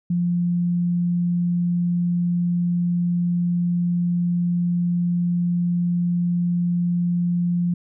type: tone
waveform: sine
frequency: 174.61 Hz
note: F3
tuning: in tune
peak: -18 dBFS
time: 0.1-7.74 s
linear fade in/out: 5 ms
effects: none